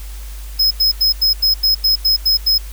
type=tone bursts; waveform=square; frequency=5120 Hz; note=D#8; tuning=49 cents sharp; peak=-11 dBFS; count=10; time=0.59-2.582 s; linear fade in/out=10 ms; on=120 ms; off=88 ms; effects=added 50 Hz sine -27 dBFS peak until 2.72 s + white hiss -40 dBFS RMS until 2.72 s